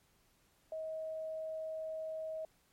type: tone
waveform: sine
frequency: 635 Hz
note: D#5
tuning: 35 cents sharp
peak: -38 dBFS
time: 0.72-2.45 s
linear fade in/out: 2 ms
effects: pink hiss -71 dBFS RMS until 2.72 s + MP3 64 kbps